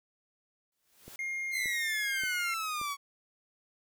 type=noise with exponential growth; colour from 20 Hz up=white; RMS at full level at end=-46 dBFS; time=0.72-1.16 s; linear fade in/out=2 ms; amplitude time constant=94 ms
type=click train; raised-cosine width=2 ms; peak=-34 dBFS; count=4; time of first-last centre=1.08-2.814 s; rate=1.73 Hz
type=tone; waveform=triangle; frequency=2128 Hz; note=C7; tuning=29 cents sharp; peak=-31 dBFS; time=1.19-2.54 s; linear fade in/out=2 ms
type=exponential sweep; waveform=sawtooth; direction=down; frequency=2104 to 1112 Hz; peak=-29 dBFS; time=1.51-2.97 s; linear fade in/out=50 ms
effects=none